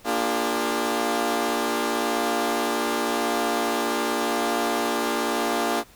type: chord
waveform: 15% pulse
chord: Bb dominant seventh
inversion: none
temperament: equal with one note detuned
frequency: 233.1 / 293.7 / 349.2 / 404.6 Hz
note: Bb3 / D4 / F4 / Ab4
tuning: 0 / 0 / 0 / -45 cents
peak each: -22 dBFS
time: 0.04-5.84 s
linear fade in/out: 50 ms
effects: pink hiss -52 dBFS RMS until 5.95 s